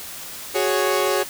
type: chord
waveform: sawtooth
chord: F# suspended second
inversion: none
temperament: equal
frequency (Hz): 370 / 415.3 / 554.4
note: F#4 / G#4 / C#5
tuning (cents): 0 / 0 / 0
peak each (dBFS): -19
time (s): 0.54-1.24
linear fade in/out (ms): 20
effects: white hiss -35 dBFS RMS until 1.29 s